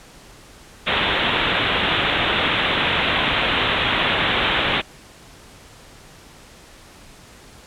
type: low-pass noise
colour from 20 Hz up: white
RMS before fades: -20 dBFS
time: 0.86-4.82 s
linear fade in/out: 20 ms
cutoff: 3700 Hz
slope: 96 dB/octave
effects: pink hiss -45 dBFS RMS until 7.66 s + low-pass 10000 Hz 12 dB/octave